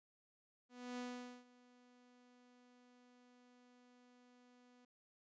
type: tone with ADSR envelope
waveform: sawtooth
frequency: 246.9 Hz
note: B3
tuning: in tune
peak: -39 dBFS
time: 0.69-4.85 s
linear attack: 290 ms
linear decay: 460 ms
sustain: -23 dB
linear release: 4 ms
effects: resampled to 16000 Hz